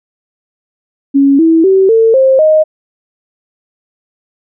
sine tone with pitch steps, 277.2 / 325.9 / 383.1 / 450.3 / 529.4 / 622.3 Hz, C#4 / E4 / G4 / A4 / C5 / D#5, 0 / -20 / -40 / +40 / +20 / 0 cents, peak -4 dBFS, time 1.14-2.64 s, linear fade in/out 20 ms, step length 250 ms, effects none

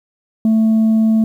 sine tone, 221.1 Hz, A3, 9 cents sharp, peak -7 dBFS, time 0.45-1.24 s, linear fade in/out 2 ms, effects tanh soft clip ceiling -9 dBFS + 8-bit

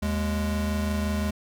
square tone pair together, 77.78 / 207.6 Hz, D#2 / G#3, 0 / 0 cents, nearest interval octave + perfect fourth, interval 1700 cents, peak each -28 dBFS, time 0.02-1.31 s, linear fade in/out 10 ms, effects none

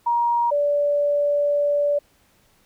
sine tone pair in turn, 946 / 579.8 Hz, A#5 / D5, +25 / -22 cents, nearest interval minor sixth, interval 847 cents, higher first, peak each -17 dBFS, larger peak neither, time 0.06-0.51 / 0.51-1.99 s, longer second, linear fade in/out 10 ms, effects pink hiss -60 dBFS RMS until 2.65 s

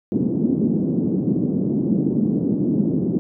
pink band-pass noise, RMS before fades -20 dBFS, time 0.12-3.19 s, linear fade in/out 0 ms, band 180 to 310 Hz, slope 24 dB/octave, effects none

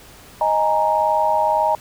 sine chord, D# suspended fourth, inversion none, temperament equal, 622.3 / 830.6 / 932.3 Hz, D#5 / G#5 / A#5, 0 / 0 / 0 cents, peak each -20 / -20 / -18 dBFS, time 0.41-1.75 s, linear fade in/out 2 ms, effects pink hiss -44 dBFS RMS until 1.8 s

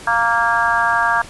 harmonic tone, 232.5 Hz, A#3, 4 cents flat, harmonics 3 / 4 / 5 / 6 / 7, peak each -22 / -19 / -20 / -22 / -18 dBFS, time 0.07-1.22 s, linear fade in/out 5 ms, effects pink hiss -37 dBFS RMS until 1.29 s + resampled to 24000 Hz

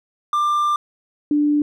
triangle / sine tone pair in turn, 1189 / 294.8 Hz, D6 / D4, +21 / +7 cents, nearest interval 2 octaves, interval 2414 cents, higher first, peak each -14 dBFS, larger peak neither, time 0.33-0.76 / 1.31-1.62 s, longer first, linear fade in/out 2 ms, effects none

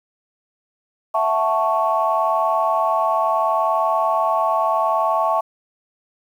sine chord, F# minor seventh, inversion third, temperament equal, 659.3 / 740 / 880 / 1108.7 Hz, E5 / F#5 / A5 / C#6, 0 / 0 / 0 / 0 cents, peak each -20 / -25 / -21 / -20 dBFS, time 1.14-5.41 s, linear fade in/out 10 ms, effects tanh soft clip ceiling -6 dBFS + 8-bit

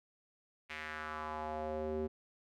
square tone with band-pass filter sweep, 77.4 Hz, D#2, 9 cents flat, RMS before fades -40 dBFS, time 0.69-2.08 s, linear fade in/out 20 ms, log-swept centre 2300 to 350 Hz, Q 2.6, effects none

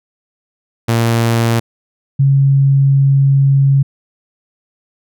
sawtooth / sine tone pair in turn, 115.7 / 137.59 Hz, A#2 / C#3, -13 / -13 cents, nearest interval minor third, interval 300 cents, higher second, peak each -7 dBFS, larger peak neither, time 0.88-1.6 / 2.19-3.83 s, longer second, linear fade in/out 10 ms, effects none

